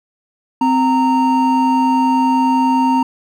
triangle tone pair together, 259.6 / 925 Hz, C4 / A#5, -13 / -14 cents, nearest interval octave + minor seventh, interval 2199 cents, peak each -12 dBFS, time 0.61-3.03 s, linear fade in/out 5 ms, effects none

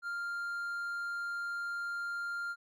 triangle tone, 1396.9 Hz, F6, in tune, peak -33 dBFS, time 0.02-2.56 s, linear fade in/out 50 ms, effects none

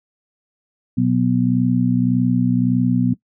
harmonic tone, 61.74 Hz, B1, in tune, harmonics 2 / 3 / 4, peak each -20 / -19 / -17 dBFS, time 0.97-3.14 s, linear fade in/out 10 ms, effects noise-tail reverb RT60 0.1 s tail -19 dB re dry

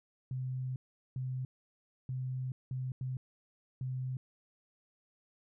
sine tone bursts at uneven times, 128.9 Hz, C3, 26 cents flat, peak -34 dBFS, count 6, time 0.31-0.76 / 1.16-1.45 / 2.09-2.52 / 2.71-2.92 / 3.01-3.17 / 3.81-4.17 s, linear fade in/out 2 ms, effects none

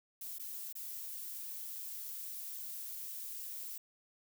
violet noise with dropouts, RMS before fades -44 dBFS, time 0.21-3.78 s, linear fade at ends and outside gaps 5 ms, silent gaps 0.385-0.395 / 0.727-0.752 s, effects none

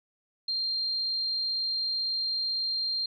sine tone, 4186 Hz, C8, in tune, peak -27 dBFS, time 0.48-3.06 s, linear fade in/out 5 ms, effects none

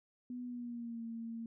sine tone with pitch glide, 246.9 to 229 Hz, B3 to A#3, 0 to -31 cents, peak -40 dBFS, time 0.3-1.46 s, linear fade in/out 2 ms, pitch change -131 cents, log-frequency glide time 0.44-1.03 s, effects none

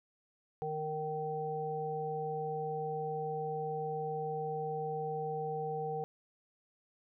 harmonic tone, 154.5 Hz, D#3, 12 cents flat, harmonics 1 / 3 / 5, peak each -42 / -37 / -38 dBFS, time 0.62-6.04 s, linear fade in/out 0 ms, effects none

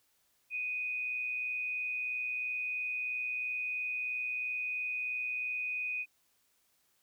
sine tone with amplitude modulation, 2489 Hz, D#7, in tune, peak -31 dBFS, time 0.5-6.06 s, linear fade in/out 50 ms, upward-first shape sine, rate 123 Hz, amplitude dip 40%, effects white hiss -73 dBFS RMS until 7.02 s

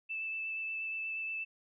sine tone with vibrato, 2637 Hz, E7, in tune, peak -35 dBFS, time 0.09-1.45 s, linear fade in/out 20 ms, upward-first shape sine, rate 8.4 Hz, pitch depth 10 cents each way, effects none

